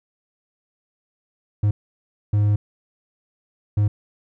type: tone bursts at uneven times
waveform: triangle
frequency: 103.83 Hz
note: G#2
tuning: in tune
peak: -13 dBFS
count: 3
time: 1.63-1.71 / 2.33-2.56 / 3.77-3.88 s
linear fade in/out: 5 ms
effects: none

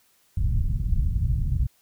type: low-pass noise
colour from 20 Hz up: pink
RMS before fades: -23 dBFS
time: 0.37-1.67 s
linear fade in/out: 5 ms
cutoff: 130 Hz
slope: 24 dB/octave
effects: white hiss -63 dBFS RMS until 1.81 s

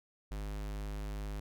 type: tone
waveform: square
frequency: 51.2 Hz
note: G#1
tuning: 24 cents flat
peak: -38 dBFS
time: 0.31-1.4 s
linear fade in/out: 5 ms
effects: none

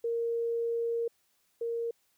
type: tone pair in turn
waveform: sine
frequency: 465 / 465 Hz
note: A#4 / A#4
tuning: -4 / -4 cents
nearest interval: unison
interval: 0 cents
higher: neither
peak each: -28 / -30 dBFS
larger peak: first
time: 0.04-1.08 / 1.61-1.91 s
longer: first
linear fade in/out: 5 ms
effects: white hiss -72 dBFS RMS until 2.17 s

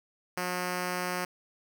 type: tone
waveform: 5% pulse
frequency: 180 Hz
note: F#3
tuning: 47 cents flat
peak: -19 dBFS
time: 0.37-1.25 s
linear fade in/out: 5 ms
effects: none

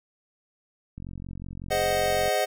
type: click train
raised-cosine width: 5 ms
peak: -26 dBFS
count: 60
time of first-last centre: 0.98-2.28 s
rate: 45.4 Hz
type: chord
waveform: square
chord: Ab dominant seventh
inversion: none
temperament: equal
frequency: 415.3 / 523.3 / 622.3 / 740 Hz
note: Ab4 / C5 / Eb5 / Gb5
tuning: 0 / 0 / 0 / 0 cents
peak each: -32 / -30 / -27 / -28 dBFS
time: 1.7-2.46 s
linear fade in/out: 20 ms
effects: none

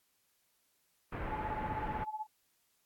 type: low-pass noise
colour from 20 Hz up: pink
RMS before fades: -40 dBFS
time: 1.12-2.04 s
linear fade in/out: 5 ms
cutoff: 2000 Hz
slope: 24 dB/octave
type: tone with tremolo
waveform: sine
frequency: 861 Hz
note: A5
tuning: 38 cents flat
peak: -34 dBFS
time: 1.26-2.27 s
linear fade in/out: 50 ms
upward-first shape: sine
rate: 16 Hz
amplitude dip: 80%
effects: white hiss -75 dBFS RMS until 2.85 s + AAC 64 kbps

